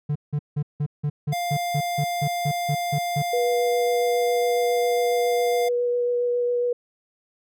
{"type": "tone bursts", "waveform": "triangle", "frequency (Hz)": 147.3, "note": "D3", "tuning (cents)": 6, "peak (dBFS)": -19, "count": 14, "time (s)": [0.09, 3.224], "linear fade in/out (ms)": 10, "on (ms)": 66, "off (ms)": 170}
{"type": "tone", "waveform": "square", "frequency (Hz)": 700, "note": "F5", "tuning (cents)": 4, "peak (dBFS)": -25, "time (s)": [1.32, 5.69], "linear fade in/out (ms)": 10}
{"type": "tone with vibrato", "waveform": "sine", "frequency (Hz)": 485.6, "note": "B4", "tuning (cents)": -29, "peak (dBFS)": -20, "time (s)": [3.33, 6.73], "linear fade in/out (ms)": 5, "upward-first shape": "sine", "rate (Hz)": 7.3, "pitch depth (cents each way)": 9}
{"effects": []}